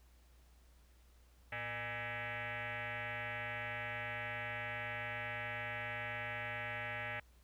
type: tone with frequency modulation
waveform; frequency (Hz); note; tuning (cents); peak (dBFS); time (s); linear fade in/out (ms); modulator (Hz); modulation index
sine; 111.6; A2; +25; -39; 1.52-7.2; 5; 358; 6.7
effects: added 60 Hz sine -62 dBFS peak until 7.43 s + pink hiss -71 dBFS RMS until 7.43 s